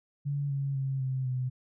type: tone with pitch steps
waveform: sine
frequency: 142.5 / 138.6 / 134.81 / 131.13 / 127.54 Hz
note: C#3 / C#3 / C#3 / C3 / C3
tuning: +48 / 0 / -48 / +4 / -44 cents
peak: -28 dBFS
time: 0.25-1.5 s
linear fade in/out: 20 ms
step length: 250 ms
effects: none